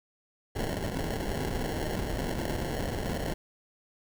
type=noise with sample-and-hold; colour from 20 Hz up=pink; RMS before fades=-32 dBFS; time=0.55-3.34 s; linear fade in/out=10 ms; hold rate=1225 Hz; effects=none